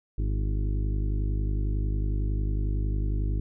harmonic tone with a mistuned harmonic, 51 Hz, G#1, 31 cents flat, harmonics 1 / 2 / 3 / 4 / 5 / 6 / 7 / 8, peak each -25 / -31 / -40 / -43 / -43 / -41 / -47 / -48 dBFS, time 0.18-3.4 s, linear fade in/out 5 ms, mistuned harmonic 6, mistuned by +42 cents, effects none

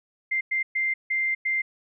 sine tone bursts at uneven times, 2093 Hz, C7, in tune, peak -22 dBFS, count 5, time 0.31-0.41 / 0.51-0.63 / 0.75-0.94 / 1.1-1.35 / 1.45-1.62 s, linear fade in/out 10 ms, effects none

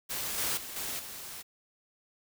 white noise with level steps, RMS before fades -35 / -31 / -42 / -36 / -43 dBFS, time 0.09-1.43 s, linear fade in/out 20 ms, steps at 0.38 / 0.57 / 0.76 / 0.99 s, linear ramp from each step 5 ms, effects none

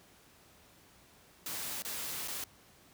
white noise with dropouts, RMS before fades -39 dBFS, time 1.46-2.44 s, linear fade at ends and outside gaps 2 ms, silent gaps 1.822-1.849 / 2.277-2.281 s, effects pink hiss -61 dBFS RMS until 2.93 s + high-pass 60 Hz 12 dB/octave

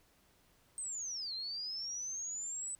sine linear two-way sweep, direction down then up, 8500 to 4070 to 8040 Hz, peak -38 dBFS, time 0.78-2.75 s, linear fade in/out 0 ms, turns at 1.34 s, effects pink hiss -69 dBFS RMS until 2.79 s

